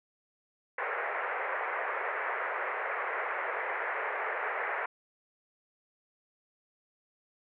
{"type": "band-pass noise", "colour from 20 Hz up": "white", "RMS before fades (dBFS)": -34, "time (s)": [0.78, 4.86], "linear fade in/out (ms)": 5, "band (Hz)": [420, 2100], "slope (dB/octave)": 48, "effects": []}